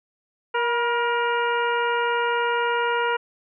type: harmonic tone with a mistuned harmonic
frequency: 471.9 Hz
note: A#4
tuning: 21 cents sharp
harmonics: 1 / 2 / 3 / 4 / 5 / 6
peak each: -25 / -24 / -26 / -33 / -35 / -34 dBFS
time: 0.54-3.17 s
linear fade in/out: 10 ms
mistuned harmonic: 2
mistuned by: +37 cents
effects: none